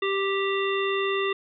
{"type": "harmonic tone with a mistuned harmonic", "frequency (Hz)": 392, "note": "G4", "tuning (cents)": 0, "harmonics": [1, 3, 5, 7, 9], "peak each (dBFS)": [-25, -30, -32, -33, -35], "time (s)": [0.02, 1.33], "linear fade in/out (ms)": 5, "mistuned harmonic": 9, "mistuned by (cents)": 23, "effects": []}